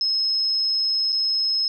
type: tone with dropouts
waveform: sine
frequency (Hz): 5170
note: E8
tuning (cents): -34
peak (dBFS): -19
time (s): 0.01-1.68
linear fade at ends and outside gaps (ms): 1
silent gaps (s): 1.122-1.127
effects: none